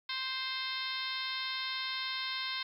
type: harmonic tone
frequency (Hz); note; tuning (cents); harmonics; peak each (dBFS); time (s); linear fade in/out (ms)
523.3; C5; 0; 2 / 3 / 4 / 5 / 6 / 7 / 8 / 9 / 10; -43 / -44 / -41 / -46 / -44 / -40 / -41 / -50 / -47; 0.09-2.63; 5
effects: 11-bit

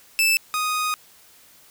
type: tone pair in turn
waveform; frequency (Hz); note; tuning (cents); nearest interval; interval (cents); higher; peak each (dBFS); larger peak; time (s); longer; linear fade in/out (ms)
sawtooth; 2637 / 1244.5; E7 / D#6; 0 / 0; octave + minor second; 1300; first; -13 / -18; first; 0.19-0.37 / 0.54-0.94; second; 0
effects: white hiss -52 dBFS RMS until 1.7 s

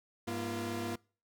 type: tone cluster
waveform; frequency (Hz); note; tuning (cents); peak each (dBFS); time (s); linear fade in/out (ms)
sawtooth; 101.8 / 238 / 343; G#2 / A#3 / F4; -34 / +36 / -31; -38 / -35 / -35; 0.27-0.96; 10
effects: noise-tail reverb RT60 0.4 s tail -25 dB re dry

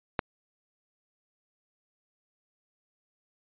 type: click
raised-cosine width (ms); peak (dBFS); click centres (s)
0.5; -10; 0.192
effects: resampled to 8000 Hz

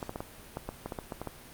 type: clicks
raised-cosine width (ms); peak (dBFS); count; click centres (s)
1; -21; 12; 0.028 / 0.094 / 0.159 / 0.205 / 0.571 / 0.69 / 0.86 / 0.922 / 0.988 / 1.122 / 1.216 / 1.273
effects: pink hiss -50 dBFS RMS until 1.53 s + Opus 48 kbps

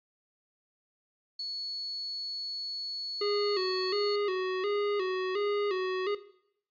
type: tone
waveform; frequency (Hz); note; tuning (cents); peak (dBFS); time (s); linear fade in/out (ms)
sine; 4400; C#8; -14; -33; 1.39-4.16; 5
type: tone with vibrato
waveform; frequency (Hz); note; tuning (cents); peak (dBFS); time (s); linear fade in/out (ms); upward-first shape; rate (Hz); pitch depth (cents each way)
square; 390.9; G4; -5; -29; 3.21-6.15; 5; square; 1.4; 85
effects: noise-tail reverb RT60 0.7 s tail -17 dB re dry + resampled to 11025 Hz

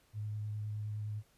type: tone with vibrato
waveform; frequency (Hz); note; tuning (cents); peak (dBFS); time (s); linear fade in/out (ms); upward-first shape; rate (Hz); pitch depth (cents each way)
sine; 105.8; G#2; +33; -36; 0.13-1.23; 50; sine; 9.7; 13
effects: pink hiss -69 dBFS RMS until 1.37 s + resampled to 32000 Hz

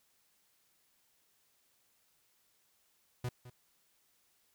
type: tone with echo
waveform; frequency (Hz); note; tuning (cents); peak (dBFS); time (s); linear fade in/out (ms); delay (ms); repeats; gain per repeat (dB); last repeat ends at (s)
45% pulse; 123.47; B2; 0; -34; 3.24-3.29; 5; 210; 1; -15; 3.5
effects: white hiss -73 dBFS RMS until 4.54 s

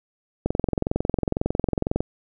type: click train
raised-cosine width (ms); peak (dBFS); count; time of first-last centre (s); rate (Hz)
2; -8; 35; 0.46-2.005; 22
effects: none

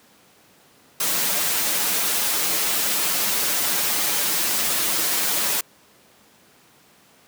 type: noise with comb filter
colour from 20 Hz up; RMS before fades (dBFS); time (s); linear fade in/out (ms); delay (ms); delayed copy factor
white; -22; 1-5.61; 5; 7.8; -0.65
effects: pink hiss -54 dBFS RMS until 7.27 s + high-pass 150 Hz 12 dB/octave

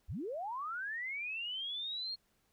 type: linear sweep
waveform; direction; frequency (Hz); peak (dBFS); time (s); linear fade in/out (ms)
sine; up; 37.9 to 4300; -37; 0.08-2.16; 20
effects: pink hiss -75 dBFS RMS until 2.52 s

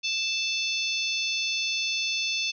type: harmonic tone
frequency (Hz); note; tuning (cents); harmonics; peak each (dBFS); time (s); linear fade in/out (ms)
880; A5; 0; 3 / 4 / 5 / 6 / 7; -29 / -31 / -33 / -35 / -36; 0.03-2.52; 20
effects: none

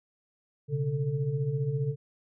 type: tone cluster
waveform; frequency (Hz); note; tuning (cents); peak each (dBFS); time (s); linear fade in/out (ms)
sine; 126.1 / 141 / 443.5; B2 / C#3 / A4; +36 / +30 / +14; -33 / -28 / -35; 0.68-1.96; 50
effects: none

